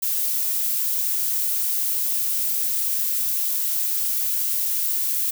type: noise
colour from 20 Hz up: violet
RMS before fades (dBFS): -23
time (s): 0.02-5.31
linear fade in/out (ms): 10
effects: none